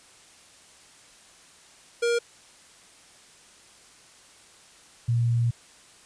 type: tone pair in turn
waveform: square / sine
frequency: 471.8 / 117.95 Hz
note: A#4 / A#2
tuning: +21 / +21 cents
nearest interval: 2 octaves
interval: 2400 cents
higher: first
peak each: -22 / -20 dBFS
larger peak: second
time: 2.02-2.19 / 5.08-5.51 s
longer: second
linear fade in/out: 10 ms
effects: white hiss -53 dBFS RMS until 6.05 s + resampled to 22050 Hz